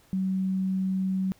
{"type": "tone", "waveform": "sine", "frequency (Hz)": 189.2, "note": "F#3", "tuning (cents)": 39, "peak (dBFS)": -24, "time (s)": [0.13, 1.32], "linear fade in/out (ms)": 0, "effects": ["pink hiss -60 dBFS RMS until 1.39 s"]}